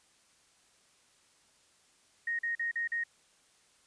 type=tone bursts; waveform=sine; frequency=1864.7 Hz; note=A#6; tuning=in tune; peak=-30 dBFS; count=5; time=2.27-3.038 s; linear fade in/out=5 ms; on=120 ms; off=42 ms; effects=white hiss -66 dBFS RMS until 3.86 s + resampled to 22050 Hz